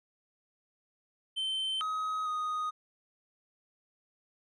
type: tone with pitch steps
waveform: triangle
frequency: 3092 / 1266 / 1244 Hz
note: G7 / D#6 / D#6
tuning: -24 / +30 / -1 cents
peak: -29 dBFS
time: 1.36-2.71 s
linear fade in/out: 20 ms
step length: 450 ms
effects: resampled to 24000 Hz